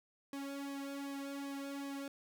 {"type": "tone with flanger", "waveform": "sawtooth", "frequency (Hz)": 278.4, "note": "C#4", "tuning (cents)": 8, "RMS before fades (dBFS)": -43, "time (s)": [0.33, 2.08], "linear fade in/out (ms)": 2, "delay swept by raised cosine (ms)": [1.4, 2.6], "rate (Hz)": 2.6, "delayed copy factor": -0.95, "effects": []}